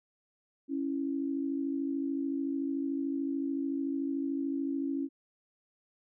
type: tone pair together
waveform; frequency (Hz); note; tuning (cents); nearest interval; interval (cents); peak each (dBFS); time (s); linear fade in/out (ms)
sine; 276 / 329.6; C#4 / E4; -7 / 0; minor third; 307; -31 / -36; 0.68-5.09; 50
effects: none